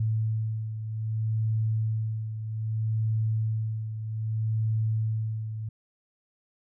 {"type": "beating tone pair", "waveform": "sine", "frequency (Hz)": [110, 110.63], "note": ["A2", "A2"], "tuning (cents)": [0, 10], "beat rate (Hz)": 0.63, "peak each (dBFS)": [-26, -33], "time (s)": [0, 5.69], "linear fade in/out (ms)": 5, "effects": []}